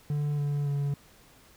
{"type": "tone with pitch steps", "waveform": "triangle", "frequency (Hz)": [146.83, 144.47, 142.16], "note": ["D3", "D3", "C#3"], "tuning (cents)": [0, -28, 44], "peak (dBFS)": -24, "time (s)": [0.1, 0.94], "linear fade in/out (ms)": 2, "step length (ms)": 280, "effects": ["pink hiss -57 dBFS RMS until 1.56 s"]}